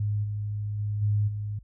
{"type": "tone with level steps", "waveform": "sine", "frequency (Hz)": 104.1, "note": "G#2", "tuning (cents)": 5, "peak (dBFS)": [-24, -28, -26, -21, -29], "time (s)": [0, 1.59], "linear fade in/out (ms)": 5, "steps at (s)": [0.23, 0.78, 1.01, 1.27], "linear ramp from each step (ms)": 20, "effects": ["added 50 Hz sine -49 dBFS peak until 1.63 s"]}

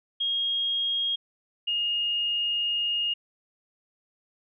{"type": "tone pair in turn", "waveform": "sine", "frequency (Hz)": [3260, 2848], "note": ["G#7", "F7"], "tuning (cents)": [-33, 33], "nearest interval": "major second", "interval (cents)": 234, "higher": "first", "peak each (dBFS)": -24, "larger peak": "neither", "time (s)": [[0.2, 1.16], [1.67, 3.14]], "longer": "second", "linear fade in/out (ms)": 10, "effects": []}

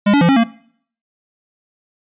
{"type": "tone with pitch steps", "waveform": "square", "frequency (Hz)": [204.2, 285, 171.1, 272.4, 230.1], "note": ["G#3", "C#4", "F3", "C#4", "A#3"], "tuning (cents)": [-29, 48, -35, -30, -22], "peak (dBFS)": -10, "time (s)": [0.06, 0.44], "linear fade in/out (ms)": 10, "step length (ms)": 76, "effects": ["noise-tail reverb RT60 0.6 s tail -21 dB re dry", "resampled to 8000 Hz"]}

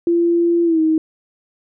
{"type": "tone with pitch glide", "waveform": "sine", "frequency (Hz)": [341.4, 316.7], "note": ["F4", "D#4"], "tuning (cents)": [-39, 31], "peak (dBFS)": -12, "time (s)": [0.07, 0.98], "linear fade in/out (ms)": 2, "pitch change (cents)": -130, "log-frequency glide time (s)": [0.64, 0.8], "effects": []}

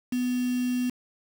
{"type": "tone with quantisation", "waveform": "sine", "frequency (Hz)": 248.7, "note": "B3", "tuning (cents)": 12, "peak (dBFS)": -24, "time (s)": [0.12, 0.9], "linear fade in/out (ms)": 5, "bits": 6, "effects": []}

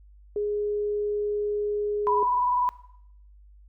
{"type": "tone", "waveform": "sine", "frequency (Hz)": 415.3, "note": "G#4", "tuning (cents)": 0, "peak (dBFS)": -24, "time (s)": [0.36, 2.23], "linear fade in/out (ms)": 2}
{"type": "tone with vibrato", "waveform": "sine", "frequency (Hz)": 987.8, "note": "B5", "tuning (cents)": 0, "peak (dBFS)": -21, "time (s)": [2.07, 2.69], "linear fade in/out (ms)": 0, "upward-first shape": "square", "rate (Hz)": 20, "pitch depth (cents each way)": 29}
{"effects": ["noise-tail reverb RT60 0.7 s tail -18 dB re dry", "added 50 Hz sine -49 dBFS peak until 3.68 s"]}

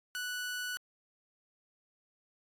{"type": "tone", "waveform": "sawtooth", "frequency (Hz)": 1480, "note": "F#6", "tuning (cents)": 0, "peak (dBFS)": -32, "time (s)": [0.15, 0.77], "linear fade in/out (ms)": 0, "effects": ["AAC 64 kbps"]}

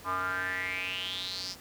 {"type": "tone with band-pass filter sweep", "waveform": "square", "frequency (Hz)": 92.5, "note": "F#2", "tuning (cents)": 0, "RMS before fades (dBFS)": -34, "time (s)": [0.04, 1.56], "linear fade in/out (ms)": 50, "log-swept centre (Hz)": [1100, 5300], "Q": 7.3, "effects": ["pink hiss -50 dBFS RMS until 1.6 s", "high-pass 60 Hz 12 dB/octave"]}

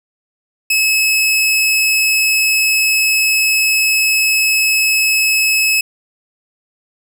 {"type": "tone", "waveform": "sawtooth", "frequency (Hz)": 2585, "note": "E7", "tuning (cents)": -34, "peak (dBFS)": -8, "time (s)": [0.7, 5.81], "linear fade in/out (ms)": 5, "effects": []}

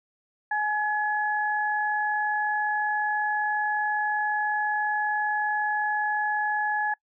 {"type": "tone pair together", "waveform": "sine", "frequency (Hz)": [842.4, 1697], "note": ["G#5", "G#6"], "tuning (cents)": [24, 37], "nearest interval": "octave", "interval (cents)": 1213, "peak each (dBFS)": -26, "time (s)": [0.51, 6.94], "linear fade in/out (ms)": 5, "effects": ["noise-tail reverb RT60 0.1 s tail -26 dB re dry"]}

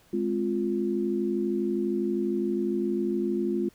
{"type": "chord", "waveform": "sine", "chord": "F minor", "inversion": "first", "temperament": "just", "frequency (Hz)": [209.5, 261.9, 349.2], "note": ["Ab3", "C4", "F4"], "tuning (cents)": [15, 2, 0], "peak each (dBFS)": [-29, -32, -27], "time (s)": [0.13, 3.69], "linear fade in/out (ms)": 5, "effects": ["pink hiss -60 dBFS RMS until 3.74 s"]}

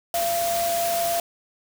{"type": "tone in noise", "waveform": "sine", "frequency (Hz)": 684, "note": "F5", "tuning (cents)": -36, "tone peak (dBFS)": -22, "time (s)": [0.14, 1.2], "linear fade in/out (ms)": 2, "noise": "white", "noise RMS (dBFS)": -29, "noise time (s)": [0.14, 1.2], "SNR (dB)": 4, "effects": []}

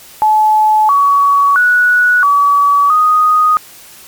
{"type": "tone with pitch steps", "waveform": "sine", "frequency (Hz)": [860, 1128, 1469, 1141, 1243], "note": ["A5", "C#6", "F#6", "C#6", "D#6"], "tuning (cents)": [-40, 30, -13, 50, -2], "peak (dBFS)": -6, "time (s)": [0.22, 3.57], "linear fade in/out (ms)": 0, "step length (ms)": 670, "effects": ["white hiss -37 dBFS RMS until 4.07 s", "MP3 96 kbps"]}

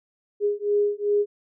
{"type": "beating tone pair", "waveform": "sine", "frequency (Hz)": [410.5, 413.1], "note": ["G#4", "G#4"], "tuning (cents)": [-20, -9], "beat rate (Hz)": 2.6, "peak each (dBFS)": -23, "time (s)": [0.4, 1.26], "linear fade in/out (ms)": 50, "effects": []}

